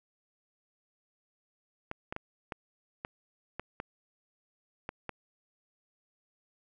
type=clicks; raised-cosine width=0.5 ms; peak=-21 dBFS; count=9; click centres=1.914 / 2.125 / 2.164 / 2.522 / 3.049 / 3.596 / 3.801 / 4.891 / 5.093 s; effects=none